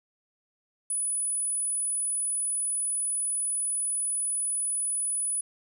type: tone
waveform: sine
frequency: 9920 Hz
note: D#9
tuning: 6 cents flat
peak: -26 dBFS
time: 0.9-5.41 s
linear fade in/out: 5 ms
effects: none

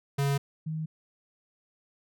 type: tone pair in turn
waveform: square / sine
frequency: 140 / 157.64 Hz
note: C#3 / D#3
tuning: +18 / +23 cents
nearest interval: major second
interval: 205 cents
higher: second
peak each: -25 / -30 dBFS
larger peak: first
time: 0.18-0.38 / 0.66-0.86 s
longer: neither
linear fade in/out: 10 ms
effects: none

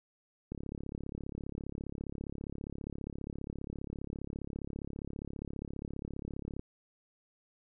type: click train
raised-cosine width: 3 ms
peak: -27 dBFS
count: 213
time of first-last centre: 0.52-6.594 s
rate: 34.9 Hz
effects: none

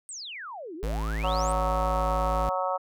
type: exponential two-way sweep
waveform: sine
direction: down then up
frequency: 8880 to 299.6 to 8880 Hz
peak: -36 dBFS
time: 0.09-1.52 s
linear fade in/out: 0 ms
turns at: 0.75 s
type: tone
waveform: square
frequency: 54 Hz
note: A1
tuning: 32 cents flat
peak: -28 dBFS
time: 0.83-2.49 s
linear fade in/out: 0 ms
type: harmonic tone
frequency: 185 Hz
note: F#3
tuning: in tune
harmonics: 3 / 4 / 5 / 6 / 7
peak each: -30 / -31 / -32 / -33 / -33 dBFS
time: 1.23-2.78 s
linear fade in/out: 20 ms
effects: none

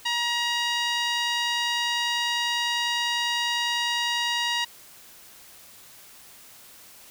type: tone with low-pass filter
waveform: 5% pulse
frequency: 950 Hz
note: A#5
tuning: 33 cents sharp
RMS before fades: -26 dBFS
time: 0.05-4.65 s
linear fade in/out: 10 ms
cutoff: 3500 Hz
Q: 1.2
effects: white hiss -49 dBFS RMS until 7.1 s

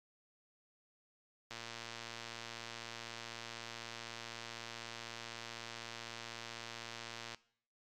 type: click train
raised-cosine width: 0.2 ms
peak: -27 dBFS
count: 678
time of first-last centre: 1.51-7.346 s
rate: 116 Hz
effects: noise-tail reverb RT60 0.6 s tail -20 dB re dry + MP3 96 kbps

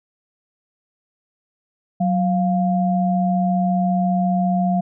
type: tone pair together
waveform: sine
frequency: 185.41 / 700 Hz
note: F#3 / F5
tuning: +4 / +4 cents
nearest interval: octave + major seventh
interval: 2300 cents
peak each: -17 / -21 dBFS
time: 2-4.81 s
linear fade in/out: 10 ms
effects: none

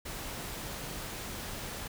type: noise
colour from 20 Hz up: pink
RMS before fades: -40 dBFS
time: 0.05-1.88 s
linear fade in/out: 10 ms
effects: none

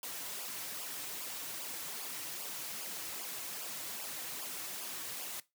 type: noise with flanger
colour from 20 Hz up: white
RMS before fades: -42 dBFS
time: 0.03-5.4 s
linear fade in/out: 2 ms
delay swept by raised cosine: 0.5 to 5 ms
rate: 2.5 Hz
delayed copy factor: -0.65
effects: noise-tail reverb RT60 0.2 s tail -18 dB re dry + high-pass 150 Hz 12 dB/octave

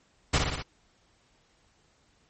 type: noise with echo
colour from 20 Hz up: pink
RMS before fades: -23 dBFS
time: 0.33-0.39 s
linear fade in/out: 10 ms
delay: 59 ms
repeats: 4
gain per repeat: -3 dB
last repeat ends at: 0.626 s
effects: pink hiss -66 dBFS RMS until 2.29 s + MP3 32 kbps

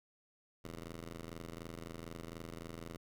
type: ring-modulated tone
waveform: 10% pulse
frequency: 82.8 Hz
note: E2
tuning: 8 cents sharp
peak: -34 dBFS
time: 0.64-2.97 s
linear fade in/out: 5 ms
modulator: 53.4 Hz
effects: none

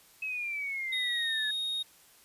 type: exponential sweep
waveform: sine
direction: down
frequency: 2588 to 1700 Hz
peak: -32 dBFS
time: 0.22-1.51 s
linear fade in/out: 5 ms
type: tone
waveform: triangle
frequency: 3729 Hz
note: A#7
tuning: in tune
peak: -29 dBFS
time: 0.92-1.83 s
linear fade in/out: 10 ms
effects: white hiss -59 dBFS RMS until 2.24 s + resampled to 32000 Hz

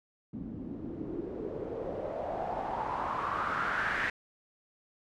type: noise with low-pass filter sweep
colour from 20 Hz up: white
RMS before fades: -35 dBFS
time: 0.33-4.1 s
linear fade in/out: 5 ms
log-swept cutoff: 220 to 1800 Hz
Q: 4.4
effects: none

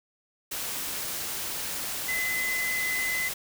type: tone in noise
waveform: sine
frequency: 2027 Hz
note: B6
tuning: 45 cents sharp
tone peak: -27 dBFS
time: 2.08-3.29 s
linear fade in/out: 10 ms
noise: white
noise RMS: -33 dBFS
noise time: 0.51-3.34 s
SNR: +3 dB
effects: none

